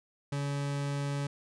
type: tone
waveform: 40% pulse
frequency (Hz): 141.9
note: C#3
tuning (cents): +41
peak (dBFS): -30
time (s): 0.32-1.27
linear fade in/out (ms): 5
effects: resampled to 22050 Hz